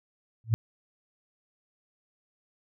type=tone with exponential growth; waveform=sine; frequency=113.2 Hz; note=A2; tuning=50 cents sharp; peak=-15 dBFS; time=0.44-0.54 s; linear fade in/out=0 ms; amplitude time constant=20 ms; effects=none